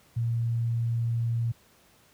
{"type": "tone", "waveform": "sine", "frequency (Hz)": 116.54, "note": "A#2", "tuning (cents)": 0, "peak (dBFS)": -24, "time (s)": [0.16, 1.52], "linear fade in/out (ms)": 10, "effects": ["pink hiss -60 dBFS RMS until 2.13 s", "high-pass 60 Hz 12 dB/octave"]}